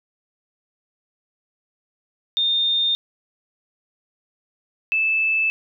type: tone pair in turn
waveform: sine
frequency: 3640 / 2627 Hz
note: A#7 / E7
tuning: -42 / -7 cents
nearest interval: tritone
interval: 565 cents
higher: first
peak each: -17 dBFS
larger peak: neither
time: 2.37-2.95 / 4.92-5.5 s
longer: neither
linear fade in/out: 0 ms
effects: none